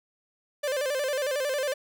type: tone with vibrato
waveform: 45% pulse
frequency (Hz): 553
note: C#5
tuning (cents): -4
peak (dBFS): -26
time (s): 0.63-1.74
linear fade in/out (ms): 10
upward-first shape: square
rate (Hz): 11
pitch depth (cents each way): 100
effects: none